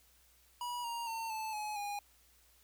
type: tone with pitch steps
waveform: square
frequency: 970 / 937.5 / 906.1 / 875.7 / 846.4 / 818 Hz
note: B5 / A#5 / A#5 / A5 / G#5 / G#5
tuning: -31 / +10 / -49 / -8 / +33 / -26 cents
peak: -38 dBFS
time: 0.61-1.99 s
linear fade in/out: 2 ms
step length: 230 ms
effects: added 60 Hz sine -70 dBFS peak until 2.63 s + white hiss -67 dBFS RMS until 2.63 s